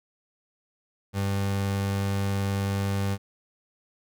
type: tone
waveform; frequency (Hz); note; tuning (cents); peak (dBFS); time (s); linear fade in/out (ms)
30% pulse; 98.8; G2; +14; -22; 1.13-3.18; 50
effects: none